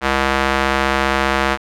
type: tone with band-pass filter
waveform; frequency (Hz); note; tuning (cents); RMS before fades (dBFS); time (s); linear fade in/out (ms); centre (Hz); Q
square; 67.5; C#2; -45; -17; 0.01-1.58; 50; 1500; 0.85
effects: none